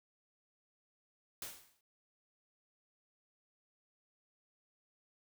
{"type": "noise with exponential decay", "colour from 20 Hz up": "white", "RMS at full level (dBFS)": -41, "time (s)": [1.42, 1.81], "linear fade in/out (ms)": 2, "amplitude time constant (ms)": 83, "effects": []}